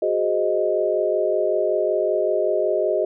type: chord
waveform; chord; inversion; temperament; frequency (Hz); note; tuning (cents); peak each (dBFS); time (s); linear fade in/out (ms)
sine; Ab dominant seventh; third; equal; 370 / 415.3 / 523.3 / 622.3; Gb4 / Ab4 / C5 / Eb5; 0 / 0 / 0 / 0; -24 / -24 / -27 / -21; 0.02-3.05; 5
effects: none